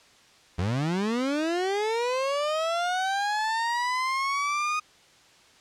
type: linear sweep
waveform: 30% pulse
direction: up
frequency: 81 to 1244.5 Hz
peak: -22 dBFS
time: 0.58-4.8 s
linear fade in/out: 10 ms
effects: white hiss -56 dBFS RMS until 5.6 s + low-pass 6000 Hz 12 dB/octave